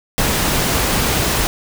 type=noise; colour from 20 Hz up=pink; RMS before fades=-17 dBFS; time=0.18-1.47 s; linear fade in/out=0 ms; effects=none

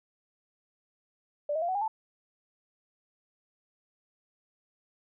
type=tone with pitch steps; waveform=sine; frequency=587 / 636.4 / 690 / 748.2 / 811.2 / 879.5 Hz; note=D5 / D#5 / F5 / F#5 / G#5 / A5; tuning=-1 / +39 / -21 / +19 / -41 / -1 cents; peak=-27 dBFS; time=1.49-1.88 s; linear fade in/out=5 ms; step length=65 ms; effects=none

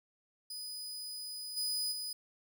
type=tone with level steps; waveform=sawtooth; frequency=4978 Hz; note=D#8; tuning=in tune; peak=-38 / -30 / -35 dBFS; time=0.5-2.13 s; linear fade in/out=5 ms; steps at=1.56 / 1.91 s; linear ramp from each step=20 ms; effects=none

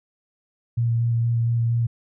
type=tone with vibrato; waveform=sine; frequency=116.9 Hz; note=A#2; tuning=5 cents sharp; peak=-18 dBFS; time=0.77-1.87 s; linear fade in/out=10 ms; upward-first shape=square; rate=4.3 Hz; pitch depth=11 cents each way; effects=none

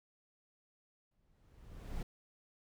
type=noise with exponential growth; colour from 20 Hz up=brown; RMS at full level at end=-39 dBFS; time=1.11-2.03 s; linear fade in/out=5 ms; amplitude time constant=200 ms; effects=none

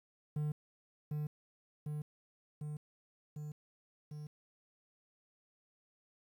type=tone with echo; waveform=triangle; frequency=150 Hz; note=D3; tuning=37 cents sharp; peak=-31 dBFS; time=0.36-0.52 s; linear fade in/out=5 ms; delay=750 ms; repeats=5; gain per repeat=-2 dB; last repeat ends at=4.27 s; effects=11-bit

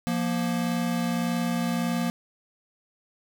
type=tone pair together; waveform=square; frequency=174.3 / 236 Hz; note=F3 / A#3; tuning=-3 / +22 cents; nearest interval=perfect fourth; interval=525 cents; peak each=-29 / -27 dBFS; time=0.07-2.1 s; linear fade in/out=0 ms; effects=9-bit

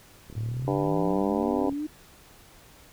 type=click train; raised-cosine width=3 ms; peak=-30 dBFS; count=54; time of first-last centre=0.3-1.725 s; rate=37.2 Hz
type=exponential sweep; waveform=sine; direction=up; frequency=106.8 to 311.1 Hz; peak=-28 dBFS; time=0.36-1.87 s; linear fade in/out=10 ms
type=harmonic tone; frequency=98.7 Hz; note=G2; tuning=12 cents sharp; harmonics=3 / 4 / 5 / 6 / 7 / 8 / 9 / 10; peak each=-28 / -30 / -32 / -34 / -35 / -36 / -37 / -38 dBFS; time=0.67-1.7 s; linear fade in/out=10 ms
effects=pink hiss -53 dBFS RMS until 2.92 s

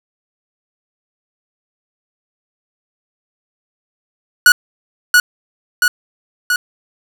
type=tone with echo; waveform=45% pulse; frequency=1463 Hz; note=F#6; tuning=20 cents flat; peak=-3 dBFS; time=4.46-4.52 s; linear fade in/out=2 ms; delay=680 ms; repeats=3; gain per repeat=-3 dB; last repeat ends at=6.56 s; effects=none

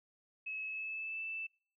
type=tone with pitch glide; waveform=sine; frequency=2580 to 2645 Hz; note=E7 to E7; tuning=-38 to +5 cents; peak=-38 dBFS; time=0.46-1.47 s; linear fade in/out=10 ms; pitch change=+43 cents; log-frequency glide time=0.65-1.22 s; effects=noise-tail reverb RT60 0.5 s tail -26 dB re dry

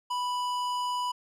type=tone with tanh clipping; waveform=sine; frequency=987.8 Hz; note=B5; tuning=in tune; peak=-30 dBFS; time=0.1-1.12 s; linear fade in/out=10 ms; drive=16 dB; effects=none

